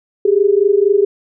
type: tone pair together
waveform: sine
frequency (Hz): 391.1 / 415.3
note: G4 / G#4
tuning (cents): -4 / 0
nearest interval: minor second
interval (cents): 104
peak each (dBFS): -12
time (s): 0.25-1.05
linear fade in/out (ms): 5
effects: none